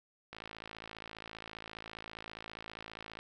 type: click train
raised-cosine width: 0.3 ms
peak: -28 dBFS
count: 158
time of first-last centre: 0.33-3.19 s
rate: 54.9 Hz
effects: none